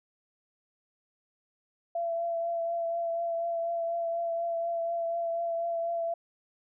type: tone with vibrato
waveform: sine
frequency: 675 Hz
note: E5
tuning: 41 cents sharp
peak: -28 dBFS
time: 1.95-6.14 s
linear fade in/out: 5 ms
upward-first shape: triangle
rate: 4.1 Hz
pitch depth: 22 cents each way
effects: none